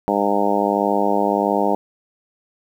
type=harmonic tone; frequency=101.5 Hz; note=G#2; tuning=39 cents flat; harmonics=2 / 3 / 4 / 5 / 6 / 7 / 8 / 9; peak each=-24 / -24 / -24 / -24 / -24 / -24 / -24 / -24 dBFS; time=0.08-1.75 s; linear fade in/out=0 ms; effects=8-bit